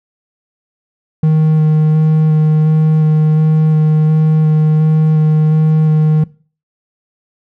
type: tone with vibrato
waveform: triangle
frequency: 155.56 Hz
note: D#3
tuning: in tune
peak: -5 dBFS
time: 1.23-6.24 s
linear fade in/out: 5 ms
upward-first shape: square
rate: 1.4 Hz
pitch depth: 9 cents each way
effects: noise-tail reverb RT60 0.4 s tail -21 dB re dry